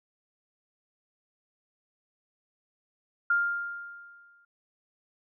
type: tone with exponential decay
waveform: sine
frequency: 1401 Hz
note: F6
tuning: 5 cents sharp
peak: -20 dBFS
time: 3.3-4.45 s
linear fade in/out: 5 ms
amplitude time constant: 250 ms
effects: none